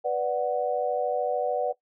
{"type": "chord", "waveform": "sine", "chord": "B minor", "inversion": "none", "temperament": "equal", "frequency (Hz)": [493.9, 587.3, 740], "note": ["B4", "D5", "F#5"], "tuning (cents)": [0, 0, 0], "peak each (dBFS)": -28, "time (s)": [0.04, 1.73], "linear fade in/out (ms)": 20, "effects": ["noise-tail reverb RT60 0.1 s tail -18 dB re dry"]}